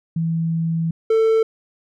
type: tone pair in turn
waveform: sine / triangle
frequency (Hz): 164.3 / 445.5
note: E3 / A4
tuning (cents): -5 / +22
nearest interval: octave + perfect fourth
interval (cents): 1727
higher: second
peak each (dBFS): -18 / -11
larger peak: second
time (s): 0.16-0.91 / 1.1-1.43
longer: first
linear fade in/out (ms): 5
effects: none